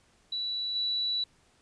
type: tone with level steps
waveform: sine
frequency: 3941 Hz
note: B7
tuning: 4 cents flat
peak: -30 / -27 dBFS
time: 0.32-1.24 s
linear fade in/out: 5 ms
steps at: 0.75 s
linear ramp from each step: 10 ms
effects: pink hiss -65 dBFS RMS until 1.61 s + resampled to 22050 Hz